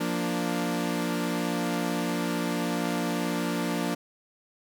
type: chord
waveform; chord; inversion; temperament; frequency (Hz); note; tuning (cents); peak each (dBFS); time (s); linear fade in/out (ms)
sawtooth; Bb major; second; equal; 174.61 / 233.1 / 293.7; F3 / Bb3 / D4; 0 / 0 / 0; -27; 0-3.95; 10
effects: none